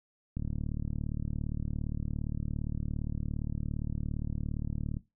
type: click train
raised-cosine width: 5 ms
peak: -22 dBFS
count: 173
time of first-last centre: 0.37-4.969 s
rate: 37.4 Hz
effects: noise-tail reverb RT60 0.2 s tail -17 dB re dry